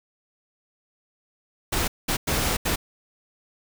pink noise bursts at uneven times, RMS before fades -24 dBFS, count 4, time 1.72-1.88 / 2.08-2.17 / 2.27-2.57 / 2.65-2.76 s, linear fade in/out 10 ms, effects none

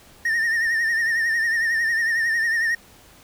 triangle tone with vibrato, 1828 Hz, A#6, 34 cents flat, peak -17 dBFS, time 0.25-2.75 s, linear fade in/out 5 ms, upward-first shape sine, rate 11 Hz, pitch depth 57 cents each way, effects pink hiss -50 dBFS RMS until 3.23 s

